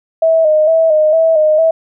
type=tone with vibrato; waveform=sine; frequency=633 Hz; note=D#5; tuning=30 cents sharp; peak=-7 dBFS; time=0.22-1.71 s; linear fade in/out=5 ms; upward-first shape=square; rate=2.2 Hz; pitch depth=46 cents each way; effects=none